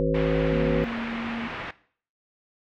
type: harmonic tone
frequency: 53.7 Hz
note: A1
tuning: 41 cents flat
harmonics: 1 / 3 / 5 / 7 / 9 / 10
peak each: -29 / -27 / -29 / -29 / -27 / -28 dBFS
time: 0-0.84 s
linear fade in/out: 0 ms
type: low-pass noise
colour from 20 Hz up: white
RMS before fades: -35 dBFS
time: 0.14-1.71 s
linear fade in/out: 5 ms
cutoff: 2500 Hz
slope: 24 dB/octave
type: tone with pitch glide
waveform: sine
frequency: 233.9 to 231.2 Hz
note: A#3 to A#3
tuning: +6 to -14 cents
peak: -29 dBFS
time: 0.52-1.48 s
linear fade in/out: 10 ms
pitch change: -20 cents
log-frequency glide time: 0.8-0.89 s
effects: noise-tail reverb RT60 0.5 s tail -18 dB re dry